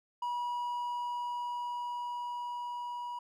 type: tone with level ramp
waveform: triangle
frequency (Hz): 968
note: B5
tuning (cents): -35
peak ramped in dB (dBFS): -30 to -35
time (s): 0.22-3.19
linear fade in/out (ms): 5
effects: none